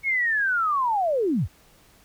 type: linear sweep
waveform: sine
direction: down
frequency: 2217 to 52.5 Hz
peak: -20 dBFS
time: 0.03-1.48 s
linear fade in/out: 50 ms
effects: pink hiss -56 dBFS RMS until 2.04 s